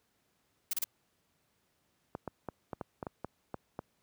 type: noise bursts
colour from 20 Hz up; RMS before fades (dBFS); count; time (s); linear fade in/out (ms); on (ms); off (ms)
blue; -32; 3; 0.71-0.842; 5; 24; 30
type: clicks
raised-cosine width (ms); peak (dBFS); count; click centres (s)
1; -23; 10; 2.151 / 2.277 / 2.487 / 2.732 / 2.812 / 3.028 / 3.068 / 3.246 / 3.543 / 3.791
effects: pink hiss -75 dBFS RMS until 4.02 s + high-pass 80 Hz 12 dB/octave